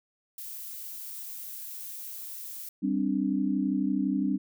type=noise; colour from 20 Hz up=violet; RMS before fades=-40 dBFS; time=0.38-2.69 s; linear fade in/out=2 ms
type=chord; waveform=sine; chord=G suspended fourth; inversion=none; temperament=equal; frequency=196 / 261.6 / 293.7 Hz; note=G3 / C4 / D4; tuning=0 / 0 / 0 cents; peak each=-29 dBFS; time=2.82-4.38 s; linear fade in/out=20 ms
effects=none